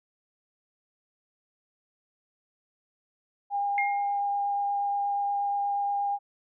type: tone with vibrato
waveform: sine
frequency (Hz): 807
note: G#5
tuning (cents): -50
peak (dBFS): -25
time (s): 3.5-6.19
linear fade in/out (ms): 50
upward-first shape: triangle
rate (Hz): 8.4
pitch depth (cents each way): 9
type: tone with exponential decay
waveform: sine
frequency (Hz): 2127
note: C7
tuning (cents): +28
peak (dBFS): -23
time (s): 3.78-4.2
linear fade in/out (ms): 1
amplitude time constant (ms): 91
effects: none